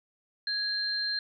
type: tone pair together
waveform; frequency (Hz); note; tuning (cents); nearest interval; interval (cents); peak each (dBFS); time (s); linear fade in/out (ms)
sine; 1661.2 / 4167; G#6 / C8; 0 / -8; octave + major third; 1592; -34 / -29; 0.47-1.19; 2
effects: none